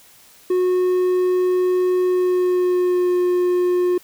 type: tone with pitch glide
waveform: triangle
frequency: 364.7 to 358.2 Hz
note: F#4 to F4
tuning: -25 to +44 cents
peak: -13 dBFS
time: 0.5-3.98 s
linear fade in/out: 5 ms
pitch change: -31 cents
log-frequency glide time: 2.05-3.18 s
effects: white hiss -49 dBFS RMS until 4.03 s